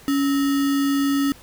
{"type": "tone with sample-and-hold", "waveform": "sine", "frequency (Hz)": 279.1, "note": "C#4", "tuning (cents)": 12, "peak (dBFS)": -17, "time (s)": [0.08, 1.32], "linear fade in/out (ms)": 0, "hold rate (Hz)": 1575, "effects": ["pink hiss -47 dBFS RMS until 1.42 s"]}